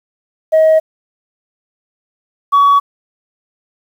sine tone pair in turn, 634 / 1129.7 Hz, D#5 / C#6, +32 / +32 cents, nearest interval minor seventh, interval 1000 cents, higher second, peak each -4 dBFS, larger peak neither, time 0.52-0.8 / 2.52-2.8 s, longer neither, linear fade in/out 20 ms, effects tanh soft clip ceiling -4 dBFS + 7-bit

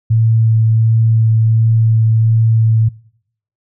sine tone with vibrato, 112.2 Hz, A2, 34 cents sharp, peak -8 dBFS, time 0.1-2.89 s, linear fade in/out 10 ms, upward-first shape sine, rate 1.4 Hz, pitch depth 10 cents each way, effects noise-tail reverb RT60 0.7 s tail -24 dB re dry

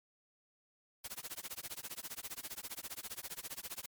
white noise with tremolo, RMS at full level -42 dBFS, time 1.04-3.86 s, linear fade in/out 5 ms, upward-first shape sine, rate 15 Hz, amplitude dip 100%, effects MP3 96 kbps

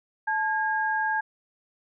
sine tone pair together, 870 / 1628.2 Hz, A5 / G#6, -20 / -35 cents, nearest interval major seventh, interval 1085 cents, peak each -26 dBFS, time 0.27-1.21 s, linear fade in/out 10 ms, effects none

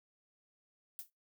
violet noise with exponential decay, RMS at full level -40 dBFS, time 0.99-1.1 s, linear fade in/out 0 ms, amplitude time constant 23 ms, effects noise-tail reverb RT60 0.2 s tail -23 dB re dry

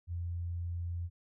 sine tone, 86.3 Hz, F2, 20 cents flat, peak -34 dBFS, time 0.07-1.1 s, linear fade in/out 50 ms, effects none

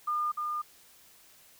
sine tone with echo, 1210 Hz, D#6, 49 cents flat, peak -27 dBFS, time 0.07-0.32 s, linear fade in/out 10 ms, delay 300 ms, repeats 1, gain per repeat -3 dB, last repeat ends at 0.62 s, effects white hiss -58 dBFS RMS until 1.59 s

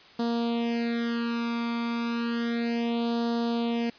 sawtooth tone with flanger, 234.2 Hz, A#3, 8 cents sharp, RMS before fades -28 dBFS, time 0.19-3.9 s, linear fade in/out 5 ms, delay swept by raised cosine 0.22 to 0.86 ms, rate 0.32 Hz, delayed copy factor +1, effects white hiss -52 dBFS RMS until 3.98 s + resampled to 11025 Hz

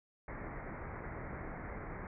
pink low-pass noise, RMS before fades -44 dBFS, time 0.28-2.07 s, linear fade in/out 2 ms, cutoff 2200 Hz, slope 96 dB/octave, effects none

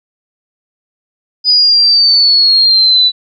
sine exponential sweep, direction down, 4978 to 3951 Hz, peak -5 dBFS, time 1.44-3.12 s, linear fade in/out 50 ms, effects none

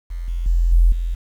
sine tone with level steps, 42.64 Hz, F1, 41 cents flat, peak -24 / -20 / -13 / -9 / -19 dBFS, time 0.1-1.15 s, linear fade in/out 10 ms, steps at 0.28 / 0.46 / 0.72 / 0.92 s, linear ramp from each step 2 ms, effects 8-bit

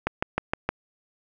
click train, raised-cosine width 0.5 ms, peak -8 dBFS, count 5, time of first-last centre 0.07-0.69 s, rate 6.45 Hz, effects none

